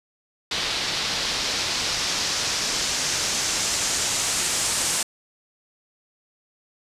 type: noise with low-pass filter sweep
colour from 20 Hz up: white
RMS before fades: -25 dBFS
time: 0.51-5.03 s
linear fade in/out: 5 ms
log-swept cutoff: 4200 to 8200 Hz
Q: 1.7
effects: resampled to 32000 Hz